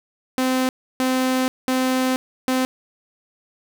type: tone bursts at uneven times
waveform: sawtooth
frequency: 258.1 Hz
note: C4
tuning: 23 cents flat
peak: -14 dBFS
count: 4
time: 0.38-0.69 / 1-1.48 / 1.68-2.16 / 2.48-2.65 s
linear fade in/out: 0 ms
effects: none